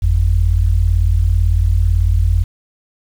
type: tone pair together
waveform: sine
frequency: 48.6 / 86.6 Hz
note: G1 / F2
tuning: -14 / -14 cents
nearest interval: minor seventh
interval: 1000 cents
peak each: -13 dBFS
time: 0.02-2.44 s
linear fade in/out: 10 ms
effects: 7-bit